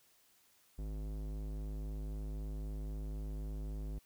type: tone with low-pass filter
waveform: square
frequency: 51.91 Hz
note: G#1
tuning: in tune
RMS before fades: -41 dBFS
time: 0.78-3.99 s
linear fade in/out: 10 ms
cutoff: 450 Hz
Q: 0.67
effects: white hiss -69 dBFS RMS until 4.05 s